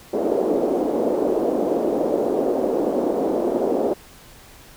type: band-pass noise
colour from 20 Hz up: white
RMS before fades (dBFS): -21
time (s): 0.13-3.94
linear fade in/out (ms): 10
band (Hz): 270 to 540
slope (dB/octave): 24
effects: pink hiss -46 dBFS RMS until 4.76 s